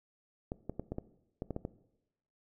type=clicks; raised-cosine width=2 ms; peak=-23 dBFS; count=9; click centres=0.519 / 0.696 / 0.796 / 0.92 / 0.984 / 1.421 / 1.507 / 1.564 / 1.651 s; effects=noise-tail reverb RT60 0.9 s tail -18 dB re dry